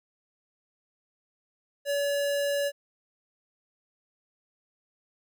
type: tone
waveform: square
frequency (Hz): 569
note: C#5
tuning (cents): +45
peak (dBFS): -26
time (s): 1.85-2.72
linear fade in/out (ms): 50
effects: none